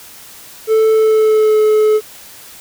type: tone with pitch glide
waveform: triangle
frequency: 440 to 429.5 Hz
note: A4 to A4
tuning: 0 to -42 cents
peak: -6 dBFS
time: 0.67-2.01 s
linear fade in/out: 50 ms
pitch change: -42 cents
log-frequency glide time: 0.9-1.6 s
effects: white hiss -37 dBFS RMS until 2.6 s